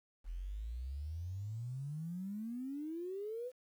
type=exponential sweep; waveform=sine; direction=up; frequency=40.16 to 515 Hz; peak=-39 dBFS; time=0.24-3.52 s; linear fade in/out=50 ms; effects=11-bit